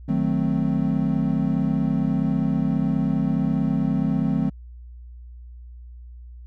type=chord; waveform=triangle; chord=D# diminished seventh; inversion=none; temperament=equal; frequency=155.56 / 185 / 220 / 261.6 Hz; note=D#3 / F#3 / A3 / C4; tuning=0 / 0 / 0 / 0 cents; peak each=-23 dBFS; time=0.08-4.5 s; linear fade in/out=10 ms; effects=added 60 Hz sine -38 dBFS peak until 6.46 s